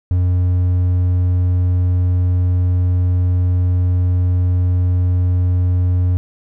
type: tone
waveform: triangle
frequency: 90 Hz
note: F#2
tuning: 47 cents flat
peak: -10 dBFS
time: 0.11-6.17 s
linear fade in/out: 0 ms
effects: none